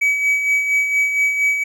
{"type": "tone with tremolo", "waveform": "triangle", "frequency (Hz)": 2278, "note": "C#7", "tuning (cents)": 47, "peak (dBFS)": -11, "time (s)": [0.01, 1.64], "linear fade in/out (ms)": 10, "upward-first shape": "sine", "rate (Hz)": 4.3, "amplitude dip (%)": 50, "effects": []}